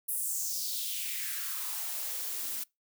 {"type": "noise with high-pass filter sweep", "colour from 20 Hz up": "blue", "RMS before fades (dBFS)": -35, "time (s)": [0.08, 2.64], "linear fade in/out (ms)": 10, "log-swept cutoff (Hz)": [11000, 220], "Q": 3.1, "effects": ["noise-tail reverb RT60 0.2 s tail -24 dB re dry"]}